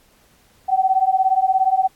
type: beating tone pair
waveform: sine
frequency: 752 / 769 Hz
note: F#5 / G5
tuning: +28 / -33 cents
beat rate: 17 Hz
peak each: -17 dBFS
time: 0.68-1.88 s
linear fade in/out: 20 ms
effects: pink hiss -56 dBFS RMS until 1.95 s + AAC 64 kbps